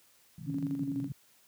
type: band-pass noise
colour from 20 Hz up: white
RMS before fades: -40 dBFS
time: 0.38-1.12 s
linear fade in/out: 2 ms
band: 130 to 170 Hz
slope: 48 dB/octave
type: tone with tremolo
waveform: sine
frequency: 277.2 Hz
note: C#4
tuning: in tune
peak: -30 dBFS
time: 0.46-1.09 s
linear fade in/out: 50 ms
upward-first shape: square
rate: 12 Hz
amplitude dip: 45%
effects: white hiss -64 dBFS RMS until 1.47 s + high-pass 60 Hz 12 dB/octave